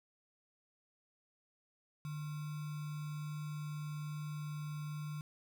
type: tone with sample-and-hold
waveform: sine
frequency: 150.2 Hz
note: D3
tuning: 39 cents sharp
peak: -39 dBFS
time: 2.05-5.21 s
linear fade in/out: 0 ms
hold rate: 1225 Hz
effects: none